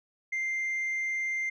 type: tone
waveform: sine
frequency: 2094 Hz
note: C7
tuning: 1 cent sharp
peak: -26 dBFS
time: 0.32-1.5 s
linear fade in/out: 10 ms
effects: tanh soft clip ceiling -27 dBFS